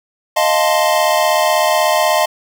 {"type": "chord", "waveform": "square", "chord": "F dominant seventh", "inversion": "third", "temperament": "equal", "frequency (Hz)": [622.3, 698.5, 880, 1046.5], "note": ["Eb5", "F5", "A5", "C6"], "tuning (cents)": [0, 0, 0, 0], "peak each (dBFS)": [-16, -18, -19, -20], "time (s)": [0.36, 2.26], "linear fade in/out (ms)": 10, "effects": []}